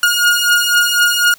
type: beating tone pair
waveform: sawtooth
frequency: 1430 / 1434 Hz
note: F6 / F6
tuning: +41 / +45 cents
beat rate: 4 Hz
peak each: -10 dBFS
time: 0.03-1.34 s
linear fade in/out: 2 ms
effects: white hiss -45 dBFS RMS until 1.38 s